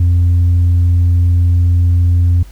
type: tone with tanh clipping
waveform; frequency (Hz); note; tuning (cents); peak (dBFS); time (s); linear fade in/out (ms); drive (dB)
sine; 87.31; F2; 0; -8; 0-2.43; 5; 1
effects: added 50 Hz sine -32 dBFS peak until 2.51 s + pink hiss -46 dBFS RMS until 2.51 s